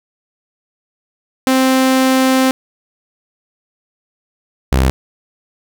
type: tone pair in turn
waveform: sawtooth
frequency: 261.6 / 65.4 Hz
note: C4 / C2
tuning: 0 / 0 cents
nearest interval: 2 octaves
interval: 2400 cents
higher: first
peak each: -6 dBFS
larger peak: neither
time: 1.47-2.51 / 4.72-4.9 s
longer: first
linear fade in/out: 0 ms
effects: none